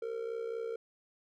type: tone with amplitude modulation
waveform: triangle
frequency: 457.9 Hz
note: A#4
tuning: 31 cents flat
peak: -30 dBFS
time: 0.02-0.76 s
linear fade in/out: 5 ms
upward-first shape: sine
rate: 64.3 Hz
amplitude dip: 70%
effects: none